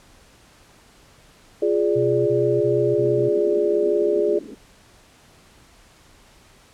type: chord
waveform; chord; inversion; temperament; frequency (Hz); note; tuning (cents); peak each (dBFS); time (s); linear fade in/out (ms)
sine; D diminished; first; equal; 349.2 / 415.3 / 587.3; F4 / Ab4 / D5; 0 / 0 / 0; -22 / -19 / -24; 1.62-4.39; 5
type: tone bursts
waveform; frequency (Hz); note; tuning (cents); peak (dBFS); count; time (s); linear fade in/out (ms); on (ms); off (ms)
sine; 126.2; B2; +38; -25; 4; 1.95-3.296; 20; 320; 22
type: band-pass noise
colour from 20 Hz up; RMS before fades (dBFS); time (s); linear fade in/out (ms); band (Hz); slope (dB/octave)
pink; -37; 2.99-4.55; 5; 210 to 420; 48
effects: pink hiss -52 dBFS RMS until 6.73 s + low-pass 10000 Hz 12 dB/octave